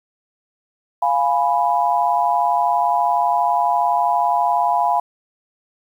sine chord, F diminished, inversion none, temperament equal, 698.5 / 830.6 / 987.8 Hz, F5 / Ab5 / Cb6, 0 / 0 / 0 cents, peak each -19 dBFS, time 1.02-5 s, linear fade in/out 5 ms, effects 8-bit

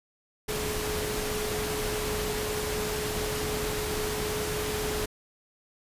sine tone in noise, 424.4 Hz, G#4, 38 cents sharp, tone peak -32 dBFS, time 0.48-5.06 s, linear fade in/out 10 ms, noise pink, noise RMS -32 dBFS, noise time 0.48-5.06 s, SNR -3 dB, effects resampled to 32000 Hz

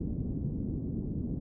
white low-pass noise, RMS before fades -34 dBFS, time 0-1.4 s, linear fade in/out 10 ms, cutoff 270 Hz, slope 24 dB/octave, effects none

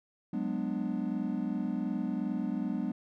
triangle chord, G# half-diminished seventh, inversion third, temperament equal with one note detuned, 185 / 207.7 / 246.9 / 296.2 Hz, F#3 / G#3 / B3 / D4, 0 / 0 / 0 / +15 cents, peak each -35 / -33 / -33 / -35 dBFS, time 0.33-2.92 s, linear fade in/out 5 ms, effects none

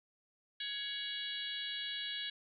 harmonic tone with a mistuned harmonic, 557 Hz, C#5, 8 cents sharp, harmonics 3 / 4 / 5 / 6 / 7 / 8, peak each -45 / -50 / -46 / -42 / -43 / -55 dBFS, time 0.6-2.3 s, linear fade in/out 5 ms, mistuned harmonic 5, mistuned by +63 cents, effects none

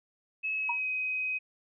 sine tone with pitch glide, 2581 to 2521 Hz, E7 to D#7, -37 to +22 cents, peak -29 dBFS, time 0.43-1.39 s, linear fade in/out 20 ms, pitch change -41 cents, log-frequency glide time 0.54-0.88 s
sine tone with exponential decay, 953 Hz, A#5, 38 cents sharp, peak -26 dBFS, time 0.69-0.8 s, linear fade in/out 5 ms, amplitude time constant 23 ms
effects none

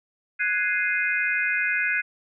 sine chord, Ab dominant seventh, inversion third, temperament equal, 1480 / 1661.2 / 2093 / 2489 Hz, Gb6 / Ab6 / C7 / Eb7, 0 / 0 / 0 / 0 cents, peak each -27 dBFS, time 0.39-2.02 s, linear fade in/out 20 ms, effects none

